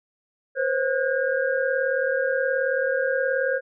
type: tone cluster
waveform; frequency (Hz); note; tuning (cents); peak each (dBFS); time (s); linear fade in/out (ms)
sine; 495.3 / 534 / 1458 / 1615; B4 / C5 / F#6 / G#6; +5 / +35 / -26 / -49; -28 / -23 / -31 / -27; 0.55-3.61; 50
effects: none